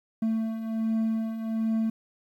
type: beating tone pair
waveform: triangle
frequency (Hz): 221.9 / 223.2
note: A3 / A3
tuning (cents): +15 / +25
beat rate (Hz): 1.3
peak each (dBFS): -31 / -24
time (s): 0.22-1.9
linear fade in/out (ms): 5
effects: 10-bit